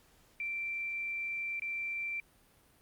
sine tone with dropouts, 2349 Hz, D7, in tune, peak -34 dBFS, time 0.4-2.2 s, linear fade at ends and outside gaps 1 ms, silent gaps 1.596-1.62 s, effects pink hiss -65 dBFS RMS until 2.81 s + Opus 48 kbps

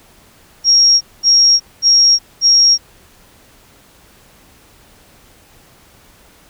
sine tone bursts, 5588 Hz, F8, in tune, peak -6 dBFS, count 4, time 0.64-2.78 s, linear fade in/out 50 ms, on 370 ms, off 220 ms, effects pink hiss -47 dBFS RMS until 6.49 s

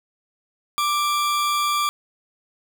40% pulse tone pair together, 1178 / 3332 Hz, D6 / G#7, +5 / +5 cents, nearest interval octave + tritone, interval 1800 cents, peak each -19 / -29 dBFS, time 0.78-1.89 s, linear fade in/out 0 ms, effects 8-bit

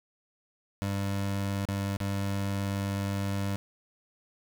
25% pulse tone with dropouts, 99.1 Hz, G2, 19 cents sharp, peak -25 dBFS, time 0.82-3.56 s, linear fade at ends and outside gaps 0 ms, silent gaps 1.653-1.687 / 1.969-2.003 s, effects none

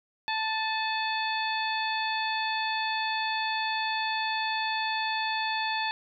harmonic tone with a mistuned harmonic, 880 Hz, A5, in tune, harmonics 1 / 2 / 3 / 4 / 5, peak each -30 / -33 / -35 / -36 / -37 dBFS, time 0.28-5.91 s, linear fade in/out 0 ms, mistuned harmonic 3, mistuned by -46 cents, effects none

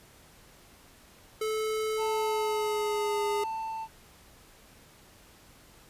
square tone with pitch glide, 434.7 to 412.2 Hz, A4 to G#4, -21 to -13 cents, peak -29 dBFS, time 1.41-3.44 s, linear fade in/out 5 ms, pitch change -92 cents, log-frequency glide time 1.97-3.24 s
triangle tone with tremolo, 890 Hz, A5, 20 cents sharp, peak -29 dBFS, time 1.97-3.88 s, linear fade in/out 50 ms, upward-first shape sine, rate 0.89 Hz, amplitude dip 30%
effects pink hiss -56 dBFS RMS until 5.89 s + resampled to 32000 Hz

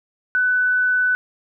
sine tone, 1497 Hz, F#6, 20 cents sharp, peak -15 dBFS, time 0.35-1.15 s, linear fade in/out 0 ms, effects none

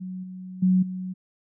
sine tone with level steps, 184.9 Hz, F#3, 1 cent flat, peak -31 / -35 / -16 / -29 dBFS, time 0-1.14 s, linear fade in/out 20 ms, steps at 0.23 / 0.62 / 0.82 s, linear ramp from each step 10 ms, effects none

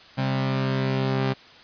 sawtooth tone pair together, 132.55 / 198.6 Hz, C3 / G3, +23 / +23 cents, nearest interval perfect fifth, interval 700 cents, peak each -19 / -25 dBFS, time 0.17-1.34 s, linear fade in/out 20 ms, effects white hiss -48 dBFS RMS until 1.63 s + resampled to 11025 Hz

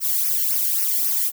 violet noise with flanger, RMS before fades -21 dBFS, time 0-1.32 s, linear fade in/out 50 ms, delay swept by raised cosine 0.25 to 0.83 ms, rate 3.7 Hz, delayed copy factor -0.7, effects none

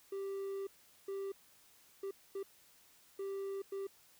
triangle tone bursts at uneven times, 392 Hz, G4, in tune, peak -36 dBFS, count 6, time 0.12-0.67 / 1.08-1.32 / 2.03-2.11 / 2.35-2.43 / 3.19-3.62 / 3.72-3.87 s, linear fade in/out 5 ms, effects white hiss -65 dBFS RMS until 4.19 s

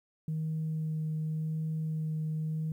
sine tone with vibrato, 157 Hz, D#3, 16 cents sharp, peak -29 dBFS, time 0.28-2.72 s, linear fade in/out 2 ms, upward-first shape sine, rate 0.89 Hz, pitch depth 11 cents each way, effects tanh soft clip ceiling -27 dBFS + 11-bit

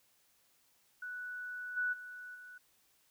sine tone with level steps, 1480 Hz, F#6, in tune, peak -40 / -31 / -45 / -49 dBFS, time 1.02-2.58 s, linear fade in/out 5 ms, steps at 1.76 / 1.92 / 2.34 s, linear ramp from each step 20 ms, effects white hiss -71 dBFS RMS until 3.1 s

